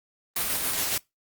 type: noise with tremolo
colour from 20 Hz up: white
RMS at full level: -26 dBFS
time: 0.36-0.98 s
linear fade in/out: 5 ms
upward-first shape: square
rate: 7.2 Hz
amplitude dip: 25%
effects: noise-tail reverb RT60 0.2 s tail -24 dB re dry + Opus 32 kbps